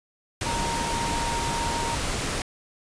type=tone in noise; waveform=sine; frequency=931 Hz; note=A#5; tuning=2 cents flat; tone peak=-28 dBFS; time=0.46-1.95 s; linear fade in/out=2 ms; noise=pink; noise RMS=-28 dBFS; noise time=0.41-2.42 s; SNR=-3 dB; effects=resampled to 22050 Hz